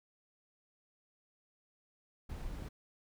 brown noise, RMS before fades -42 dBFS, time 2.29-2.69 s, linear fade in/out 10 ms, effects none

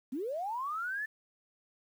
sine linear sweep, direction up, 233.1 to 1779 Hz, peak -33 dBFS, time 0.12-1.06 s, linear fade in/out 10 ms, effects 10-bit

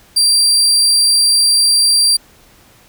30% pulse tone, 4716 Hz, D8, 6 cents sharp, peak -6 dBFS, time 0.16-2.17 s, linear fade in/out 10 ms, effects pink hiss -47 dBFS RMS until 2.88 s

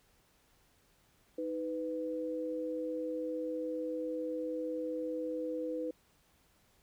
sine tone pair together, 314.2 / 498.8 Hz, D#4 / B4, +17 / +17 cents, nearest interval minor sixth, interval 800 cents, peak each -38 / -36 dBFS, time 1.38-5.91 s, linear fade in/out 5 ms, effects pink hiss -69 dBFS RMS until 6.82 s

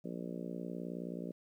harmonic tone, 59.2 Hz, A#1, 27 cents sharp, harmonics 3 / 4 / 5 / 6 / 7 / 8 / 9 / 10, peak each -43 / -45 / -47 / -49 / -50 / -51 / -52 / -53 dBFS, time 0.04-1.32 s, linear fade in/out 10 ms, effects 12-bit

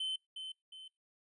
triangle tone with echo, 3067 Hz, G7, 38 cents flat, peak -33 dBFS, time 0-0.16 s, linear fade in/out 5 ms, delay 360 ms, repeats 2, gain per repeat -7 dB, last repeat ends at 0.88 s, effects noise-tail reverb RT60 0.2 s tail -24 dB re dry + resampled to 24000 Hz

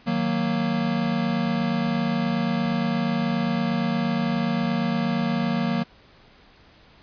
square chord, D# minor, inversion none, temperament equal with one note detuned, 156.01 / 185 / 233.1 Hz, D#3 / F#3 / A#3, +5 / 0 / 0 cents, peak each -30 / -27 / -25 dBFS, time 0.06-5.84 s, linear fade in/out 20 ms, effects pink hiss -53 dBFS RMS until 7.02 s + resampled to 11025 Hz

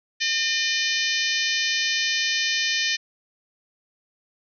harmonic tone with a mistuned harmonic, 606 Hz, D#5, 46 cents flat, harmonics 3 / 4 / 5 / 6 / 7 / 8 / 9 / 10, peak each -27 / -28 / -29 / -30 / -30 / -31 / -32 / -32 dBFS, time 0.2-2.97 s, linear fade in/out 20 ms, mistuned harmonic 7, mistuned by -18 cents, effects none

